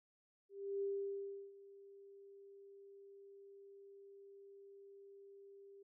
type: tone with ADSR envelope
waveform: sine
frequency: 396.8 Hz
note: G4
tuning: 21 cents sharp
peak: -36 dBFS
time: 0.49-5.83 s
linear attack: 330 ms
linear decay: 700 ms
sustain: -20 dB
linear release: 7 ms
effects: none